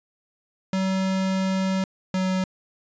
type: tone pair in turn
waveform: square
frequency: 190 / 187.06 Hz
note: F#3 / F#3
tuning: +46 / +19 cents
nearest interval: unison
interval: 27 cents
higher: first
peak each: -22 dBFS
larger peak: neither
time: 0.73-1.84 / 2.14-2.44 s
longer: first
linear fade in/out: 2 ms
effects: resampled to 16000 Hz